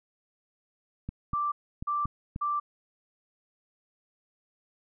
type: clicks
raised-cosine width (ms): 5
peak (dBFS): -22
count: 5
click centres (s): 1.09 / 1.334 / 1.825 / 2.055 / 2.361
type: tone bursts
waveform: sine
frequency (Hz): 1174.7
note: D6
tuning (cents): 0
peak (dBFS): -26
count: 3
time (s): 1.33-2.6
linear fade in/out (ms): 10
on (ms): 190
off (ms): 350
effects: none